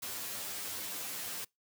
white noise with comb filter, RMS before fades -40 dBFS, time 0.02-1.45 s, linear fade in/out 10 ms, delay 10 ms, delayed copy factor +0.7, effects noise-tail reverb RT60 0.2 s tail -26 dB re dry + high-pass 100 Hz 12 dB/octave

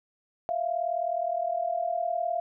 sine tone pair together, 659 / 698.5 Hz, E5 / F5, -1 / 0 cents, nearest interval minor second, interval 101 cents, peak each -30 / -28 dBFS, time 0.49-2.4 s, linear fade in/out 0 ms, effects none

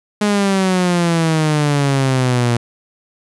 sawtooth exponential sweep, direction down, 210 to 117.6 Hz, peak -9 dBFS, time 0.21-2.57 s, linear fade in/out 5 ms, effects resampled to 24000 Hz

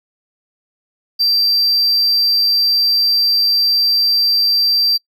triangle tone, 4699 Hz, D8, in tune, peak -10 dBFS, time 1.19-4.98 s, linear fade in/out 20 ms, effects noise-tail reverb RT60 0.1 s tail -25 dB re dry

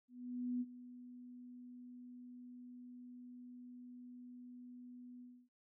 sine tone with ADSR envelope, 246.9 Hz, B3, in tune, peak -35 dBFS, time 0.08-5.49 s, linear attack 530 ms, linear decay 39 ms, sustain -16 dB, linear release 280 ms, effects none

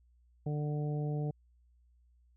harmonic tone, 148.6 Hz, D3, 21 cents sharp, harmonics 1 / 2 / 3 / 4 / 5, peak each -32 / -43 / -42 / -48 / -48 dBFS, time 0.46-1.31 s, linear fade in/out 5 ms, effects added 60 Hz sine -63 dBFS peak until 2.36 s

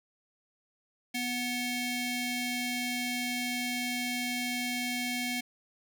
sawtooth ring-modulated tone, 983 Hz, B5, 8 cents flat, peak -24 dBFS, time 1.14-5.41 s, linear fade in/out 10 ms, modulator 1230 Hz, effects none

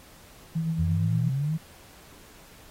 sine tone with tremolo, 162.8 Hz, E3, 21 cents flat, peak -23 dBFS, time 0.55-1.3 s, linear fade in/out 10 ms, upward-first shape sine, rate 8.6 Hz, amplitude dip 40%
sine exponential sweep, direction up, 82.41 to 164.81 Hz, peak -24 dBFS, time 0.78-1.58 s, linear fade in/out 20 ms
effects pink hiss -52 dBFS RMS until 2.7 s + AAC 48 kbps

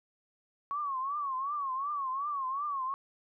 sine tone with vibrato, 1108.7 Hz, C#6, in tune, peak -31 dBFS, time 0.71-2.94 s, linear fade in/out 0 ms, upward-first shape triangle, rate 2.7 Hz, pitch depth 150 cents each way, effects none

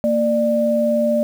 sine tone pair together, 230.6 / 594 Hz, A#3 / D5, -19 / +20 cents, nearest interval octave + major third, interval 1639 cents, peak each -19 / -16 dBFS, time 0.04-1.23 s, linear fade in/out 0 ms, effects 7-bit

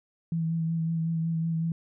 sine tone with vibrato, 163.9 Hz, E3, 10 cents flat, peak -25 dBFS, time 0.32-1.72 s, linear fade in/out 2 ms, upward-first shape sine, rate 5.4 Hz, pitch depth 22 cents each way, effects none

